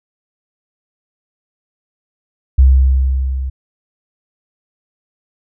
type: tone with level ramp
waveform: sine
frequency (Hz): 65.8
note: C2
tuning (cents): +10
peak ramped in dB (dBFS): -3 to -18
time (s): 2.58-3.5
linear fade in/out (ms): 10
effects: none